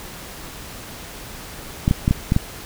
clicks, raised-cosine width 5 ms, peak -3 dBFS, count 6, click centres 1.879 / 1.911 / 2.079 / 2.11 / 2.321 / 2.364 s, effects pink hiss -36 dBFS RMS until 2.65 s

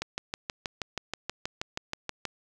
click train, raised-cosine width 0.2 ms, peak -14 dBFS, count 15, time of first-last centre 0.02-2.253 s, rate 6.27 Hz, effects none

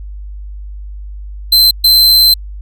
45% pulse tone bursts at uneven times, 4092 Hz, C8, 39 cents flat, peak -4 dBFS, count 2, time 1.52-1.71 / 1.84-2.34 s, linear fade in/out 5 ms, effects added 50 Hz sine -24 dBFS peak until 2.61 s

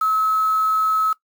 sine tone with quantisation, 1289 Hz, E6, 39 cents flat, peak -16 dBFS, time 0.01-1.13 s, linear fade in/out 5 ms, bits 6, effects noise-tail reverb RT60 0.1 s tail -18 dB re dry

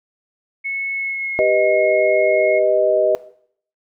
sine tone with pitch glide, 2197 to 2161 Hz, C#7 to C#7, -16 to -45 cents, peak -21 dBFS, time 0.64-2.6 s, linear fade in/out 20 ms, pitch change -29 cents, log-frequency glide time 0.92-1.37 s
sine chord, G augmented, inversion none, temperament equal, 392 / 493.9 / 622.3 Hz, G4 / B4 / D#5, 0 / 0 / 0 cents, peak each -20 / -19 / -14 dBFS, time 1.39-3.15 s, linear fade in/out 0 ms
effects noise-tail reverb RT60 0.6 s tail -18 dB re dry

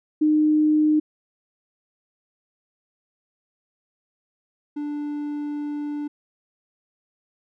sine / triangle tone pair in turn, 305.4 / 293.9 Hz, D#4 / D4, -32 / +1 cents, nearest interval minor second, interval 67 cents, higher first, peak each -15 / -24 dBFS, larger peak first, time 0.21-1 / 4.76-6.08 s, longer second, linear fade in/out 10 ms, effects none

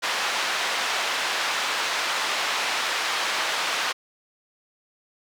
pink band-pass noise, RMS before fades -26 dBFS, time 0.02-3.93 s, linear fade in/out 20 ms, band 910 to 4800 Hz, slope 12 dB/octave, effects none

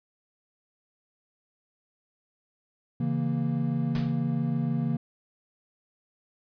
triangle chord, A# diminished, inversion first, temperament equal, 138.59 / 164.81 / 233.1 Hz, C#3 / E3 / A#3, 0 / 0 / 0 cents, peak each -27 / -28 / -27 dBFS, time 3-4.97 s, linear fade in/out 5 ms
pink noise with exponential decay, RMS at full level -35 dBFS, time 3.95-4.28 s, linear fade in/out 1 ms, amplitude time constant 71 ms
effects resampled to 11025 Hz

